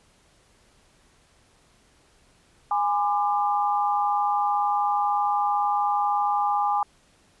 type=tone cluster; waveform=sine; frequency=824 / 1014 / 1191 Hz; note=G#5 / B5 / D6; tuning=-14 / +45 / +24 cents; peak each=-22 / -29 / -27 dBFS; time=2.71-6.83 s; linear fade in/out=2 ms; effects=pink hiss -60 dBFS RMS until 7.4 s + resampled to 24000 Hz